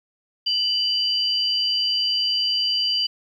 sine tone pair together, 2980 / 4730 Hz, F#7 / D8, +12 / +12 cents, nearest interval minor sixth, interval 800 cents, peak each -22 dBFS, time 0.46-3.07 s, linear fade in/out 10 ms, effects 9-bit

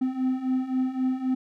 triangle beating tone pair, 255.9 / 259.7 Hz, C4 / C4, -38 / -13 cents, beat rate 3.8 Hz, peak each -27 / -23 dBFS, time 0.01-1.35 s, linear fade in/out 10 ms, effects none

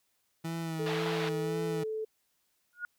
30% pulse tone with vibrato, 162.7 Hz, E3, 22 cents flat, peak -31 dBFS, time 0.44-1.84 s, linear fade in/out 10 ms, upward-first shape sine, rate 1.9 Hz, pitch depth 36 cents each way
sine tone with pitch glide, 440.7 to 436.6 Hz, A4 to A4, +3 to -13 cents, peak -32 dBFS, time 0.79-2.05 s, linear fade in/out 10 ms, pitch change -16 cents, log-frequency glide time 1.33-1.52 s
pink band-pass noise, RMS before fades -38 dBFS, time 0.86-1.29 s, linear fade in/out 2 ms, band 630 to 4100 Hz, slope 24 dB/octave
sine tone with exponential growth, 1440 Hz, F#6, 47 cents flat, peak -30 dBFS, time 2.73-2.85 s, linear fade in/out 1 ms, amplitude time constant 26 ms
effects white hiss -75 dBFS RMS until 2.98 s

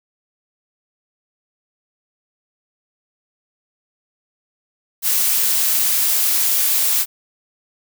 blue noise, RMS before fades -17 dBFS, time 5.02-7.06 s, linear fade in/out 50 ms, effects none

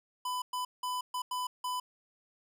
square tone bursts at uneven times, 1000 Hz, B5, 21 cents sharp, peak -33 dBFS, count 6, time 0.25-0.42 / 0.53-0.65 / 0.83-1.01 / 1.14-1.22 / 1.31-1.47 / 1.64-1.8 s, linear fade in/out 5 ms, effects none

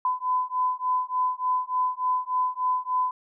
sine beating tone pair, 1007 / 1010.4 Hz, B5 / B5, +33 / +39 cents, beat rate 3.4 Hz, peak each -26 dBFS, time 0.05-3.11 s, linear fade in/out 2 ms, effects none

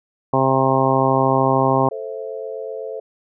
harmonic tone, 133.1 Hz, C3, 30 cents sharp, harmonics 1 / 2 / 3 / 4 / 5 / 6 / 7 / 8, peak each -22 / -22 / -22 / -22 / -22 / -22 / -22 / -22 dBFS, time 0.33-1.89 s, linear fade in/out 5 ms
sine chord, A minor, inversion none, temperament just, 440 / 528 / 660 Hz, A4 / C5 / E5, 0 / +16 / +2 cents, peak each -29 / -30 / -33 dBFS, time 1.91-3 s, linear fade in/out 5 ms
effects none

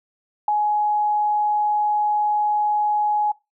sine tone with ADSR envelope, 839 Hz, G#5, 17 cents sharp, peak -12 dBFS, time 0.48-3.32 s, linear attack 4 ms, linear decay 3 ms, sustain -5 dB, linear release 8 ms, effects noise-tail reverb RT60 0.2 s tail -19 dB re dry

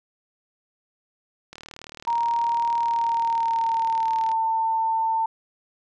click train, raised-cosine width 0.2 ms, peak -22 dBFS, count 108, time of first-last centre 1.53-4.316 s, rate 38.4 Hz
sine tone with pitch glide, 935 to 896.4 Hz, A#5 to A5, +5 to +32 cents, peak -20 dBFS, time 2.07-5.26 s, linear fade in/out 5 ms, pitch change -73 cents, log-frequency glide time 2.77-4.28 s
effects none

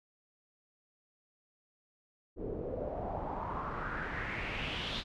pink noise with low-pass filter sweep, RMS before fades -38 dBFS, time 2.36-5.04 s, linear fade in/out 50 ms, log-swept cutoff 390 to 3800 Hz, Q 4.1, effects none

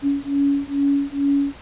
sine beating tone pair, 280 / 282.3 Hz, C#4 / C#4, +18 / +32 cents, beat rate 2.3 Hz, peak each -20 dBFS, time 0.02-1.55 s, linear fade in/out 50 ms, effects pink hiss -42 dBFS RMS until 1.61 s + resampled to 8000 Hz

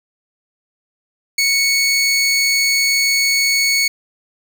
20% pulse tone, 2217 Hz, C#7, in tune, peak -8 dBFS, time 1.38-3.88 s, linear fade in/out 5 ms, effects none

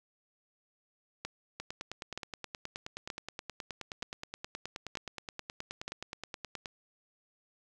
two click trains, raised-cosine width 0.2 ms, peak -22 / -20 dBFS, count 49 / 6, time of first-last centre 1.6-6.658 / 1.25-5.88 s, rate 9.49 / 1.08 Hz, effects none

